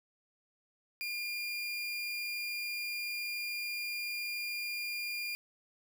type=tone; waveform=30% pulse; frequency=2409 Hz; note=D7; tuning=43 cents sharp; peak=-33 dBFS; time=1.01-5.35 s; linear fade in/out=0 ms; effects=none